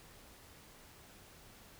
silence, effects pink hiss -58 dBFS RMS until 1.79 s

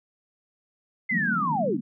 sine linear sweep, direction down, 2100 to 258.1 Hz, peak -23 dBFS, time 1.09-1.77 s, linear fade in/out 10 ms
pink band-pass noise, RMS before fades -30 dBFS, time 1.11-1.81 s, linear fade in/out 10 ms, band 170 to 240 Hz, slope 48 dB/octave
effects none

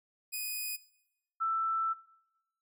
5% pulse / sine tone pair in turn, 2489 / 1327.7 Hz, D#7 / E6, 0 / +12 cents, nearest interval major seventh, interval 1088 cents, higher first, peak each -25 / -28 dBFS, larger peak first, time 0.32-0.77 / 1.4-1.94 s, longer second, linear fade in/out 20 ms, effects noise-tail reverb RT60 0.9 s tail -20 dB re dry

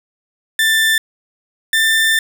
30% pulse tone pair in turn, 1775 / 1785.3 Hz, A6 / A6, +15 / +25 cents, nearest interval unison, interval 10 cents, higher second, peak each -9 dBFS, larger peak neither, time 0.59-0.98 / 1.73-2.19 s, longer second, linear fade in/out 2 ms, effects none

